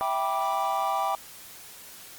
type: chord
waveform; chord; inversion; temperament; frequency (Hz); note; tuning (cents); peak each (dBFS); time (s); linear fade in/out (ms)
triangle; E minor seventh; none; equal with one note detuned; 659.3 / 784 / 977.5 / 1174.7; E5 / G5 / B5 / D6; 0 / 0 / -18 / 0; -31 / -26 / -29 / -28; 0.01-1.15; 0
effects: white hiss -46 dBFS RMS until 2.18 s + Opus 32 kbps